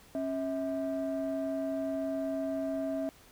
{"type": "ring-modulated tone", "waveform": "triangle", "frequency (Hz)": 187.2, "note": "F#3", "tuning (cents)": 20, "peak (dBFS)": -24, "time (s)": [0.15, 3.09], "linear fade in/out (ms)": 0, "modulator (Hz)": 460, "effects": ["tanh soft clip ceiling -26 dBFS", "pink hiss -58 dBFS RMS until 3.31 s"]}